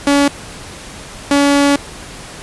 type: tone bursts at uneven times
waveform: sawtooth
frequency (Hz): 283.6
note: C#4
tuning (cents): +40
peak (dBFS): -5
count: 2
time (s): 0.07-0.28 / 1.31-1.76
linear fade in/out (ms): 2
effects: pink hiss -32 dBFS RMS until 2.42 s + resampled to 24000 Hz